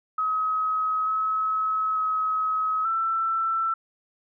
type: tone with pitch steps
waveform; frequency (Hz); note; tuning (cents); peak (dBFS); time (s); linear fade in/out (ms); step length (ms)
sine; 1273 / 1286 / 1277 / 1334; D#6 / E6 / D#6 / E6; +39 / -43 / +45 / +20; -22; 0.18-3.74; 5; 890
effects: none